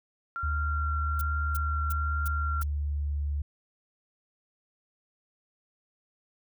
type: tone with vibrato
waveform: sine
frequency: 1376 Hz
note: F6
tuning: 26 cents flat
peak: -31 dBFS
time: 0.36-2.62 s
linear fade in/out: 0 ms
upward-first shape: triangle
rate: 1.2 Hz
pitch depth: 11 cents each way
type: tone with pitch glide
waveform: sine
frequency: 73.8 to 72.41 Hz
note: D2 to D2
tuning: +9 to -24 cents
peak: -27 dBFS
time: 0.43-3.42 s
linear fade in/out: 5 ms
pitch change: -33 cents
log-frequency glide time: 1.99-3.2 s
type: noise bursts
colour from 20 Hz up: violet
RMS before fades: -37 dBFS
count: 5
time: 1.19-2.635 s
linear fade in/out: 5 ms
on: 25 ms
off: 330 ms
effects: none